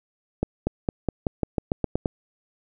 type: accelerating click train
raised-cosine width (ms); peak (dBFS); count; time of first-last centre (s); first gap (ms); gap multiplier
2; -9; 11; 0.43-2.058; 240; 0.91
effects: none